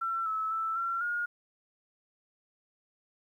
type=tone with pitch steps; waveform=sine; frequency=1347 / 1301 / 1322 / 1362 / 1429 Hz; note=E6 / E6 / E6 / F6 / F6; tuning=+37 / -23 / +5 / -44 / +39 cents; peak=-29 dBFS; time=0.01-1.26 s; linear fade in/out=10 ms; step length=250 ms; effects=11-bit